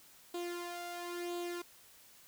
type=tone with flanger; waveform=sawtooth; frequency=349.2 Hz; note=F4; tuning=in tune; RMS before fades=-41 dBFS; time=0.34-1.62 s; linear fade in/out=5 ms; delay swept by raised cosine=0.26 to 1.46 ms; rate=0.98 Hz; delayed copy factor=+0.6; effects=white hiss -60 dBFS RMS until 2.27 s